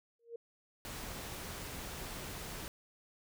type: tone with exponential growth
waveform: sine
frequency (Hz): 466.2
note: A#4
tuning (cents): 0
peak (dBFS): -38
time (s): 0.19-0.36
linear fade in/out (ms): 5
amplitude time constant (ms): 35
type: noise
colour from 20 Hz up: pink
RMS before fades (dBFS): -44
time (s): 0.85-2.68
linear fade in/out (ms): 0
effects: none